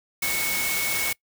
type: tone in noise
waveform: sine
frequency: 2209 Hz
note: C#7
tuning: 7 cents flat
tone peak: -27 dBFS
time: 0.22-1.13 s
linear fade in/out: 5 ms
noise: white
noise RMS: -27 dBFS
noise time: 0.22-1.13 s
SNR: -3 dB
effects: noise-tail reverb RT60 0.1 s tail -24 dB re dry